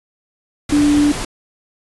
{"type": "tone in noise", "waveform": "sine", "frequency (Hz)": 292.8, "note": "D4", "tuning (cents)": -5, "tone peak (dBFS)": -10, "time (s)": [0.72, 1.12], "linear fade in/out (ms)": 5, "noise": "pink", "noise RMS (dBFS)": -24, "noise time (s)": [0.69, 1.25], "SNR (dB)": 11, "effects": ["resampled to 24000 Hz"]}